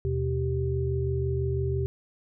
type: tone cluster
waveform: sine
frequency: 80.1 / 126.1 / 389.7 Hz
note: E2 / B2 / G4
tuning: -49 / +36 / -10 cents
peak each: -29 / -28 / -30 dBFS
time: 0.05-1.86 s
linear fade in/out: 0 ms
effects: none